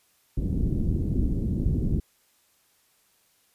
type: low-pass noise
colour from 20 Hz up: pink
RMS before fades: -25 dBFS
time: 0.37-2 s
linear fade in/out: 5 ms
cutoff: 300 Hz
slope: 24 dB/octave
effects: white hiss -65 dBFS RMS until 3.54 s + resampled to 32000 Hz